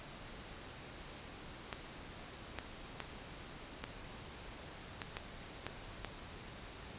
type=clicks; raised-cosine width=0.3 ms; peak=-23 dBFS; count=8; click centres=1.728 / 2.587 / 3.003 / 3.84 / 5.018 / 5.169 / 5.666 / 6.047 s; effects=pink hiss -50 dBFS RMS until 6.98 s + resampled to 8000 Hz